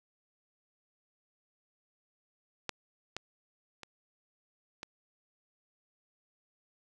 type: clicks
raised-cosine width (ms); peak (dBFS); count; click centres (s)
0.2; -16 / -19 / -27 / -23; 4; 2.693 / 3.166 / 3.833 / 4.831
effects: none